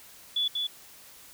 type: tone with echo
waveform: sine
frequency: 3436 Hz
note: A7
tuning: 42 cents flat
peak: -24 dBFS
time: 0.36-0.48 s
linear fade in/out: 5 ms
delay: 190 ms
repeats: 1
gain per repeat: -3 dB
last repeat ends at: 0.67 s
effects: white hiss -51 dBFS RMS until 1.33 s